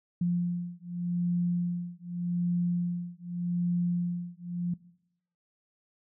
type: beating tone pair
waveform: sine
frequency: 174.61 / 175.45 Hz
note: F3 / F3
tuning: 0 / +8 cents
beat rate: 0.84 Hz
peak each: -30 dBFS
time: 0.21-4.74 s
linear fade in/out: 5 ms
effects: noise-tail reverb RT60 0.8 s tail -21 dB re dry